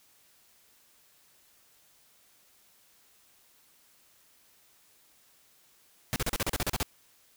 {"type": "noise bursts", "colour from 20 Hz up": "pink", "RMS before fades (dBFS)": -29, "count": 11, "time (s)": [6.13, 6.83], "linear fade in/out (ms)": 0, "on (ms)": 30, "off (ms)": 37, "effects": ["white hiss -63 dBFS RMS until 7.36 s"]}